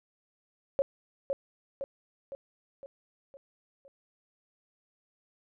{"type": "tone with echo", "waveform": "sine", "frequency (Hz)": 550, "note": "C#5", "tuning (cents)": -14, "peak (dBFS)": -22, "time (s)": [0.79, 0.82], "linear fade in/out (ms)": 0, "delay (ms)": 510, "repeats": 6, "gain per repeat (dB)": -5, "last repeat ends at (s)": 3.88, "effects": []}